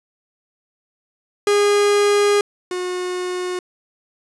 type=tone pair in turn; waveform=45% pulse; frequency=409.5 / 362.4 Hz; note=G#4 / F#4; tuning=-24 / -36 cents; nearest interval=major second; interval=212 cents; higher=first; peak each=-13 / -22 dBFS; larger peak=first; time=1.47-2.41 / 2.71-3.59 s; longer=first; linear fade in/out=2 ms; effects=resampled to 24000 Hz + 9-bit